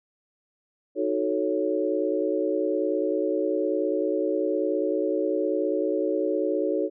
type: chord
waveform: sine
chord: D# half-diminished seventh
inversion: none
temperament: equal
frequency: 311.1 / 370 / 440 / 554.4 Hz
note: D#4 / F#4 / A4 / C#5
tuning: 0 / 0 / 0 / 0 cents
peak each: -28 dBFS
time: 0.95-6.9 s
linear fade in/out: 50 ms
effects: none